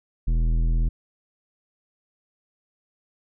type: tone with tanh clipping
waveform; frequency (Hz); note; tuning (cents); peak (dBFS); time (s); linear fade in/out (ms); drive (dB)
sine; 40.97; E1; -10; -20; 0.27-0.89; 10; 12
effects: none